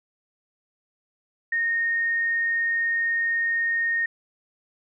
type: tone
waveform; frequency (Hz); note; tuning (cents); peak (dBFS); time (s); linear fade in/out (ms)
sine; 1848; A#6; -16; -21; 1.52-4.06; 5
effects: none